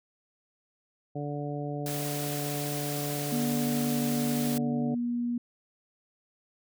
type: harmonic tone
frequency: 145.6 Hz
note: D3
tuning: 15 cents flat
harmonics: 1 / 2 / 3 / 4 / 5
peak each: -34 / -37 / -39 / -40 / -41 dBFS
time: 1.15-4.95 s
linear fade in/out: 10 ms
type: high-pass noise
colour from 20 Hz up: white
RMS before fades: -37 dBFS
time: 1.86-4.58 s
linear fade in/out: 2 ms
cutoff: 150 Hz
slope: 48 dB/octave
type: tone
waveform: sine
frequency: 239.9 Hz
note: A#3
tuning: 50 cents sharp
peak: -27 dBFS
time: 3.32-5.38 s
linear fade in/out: 5 ms
effects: none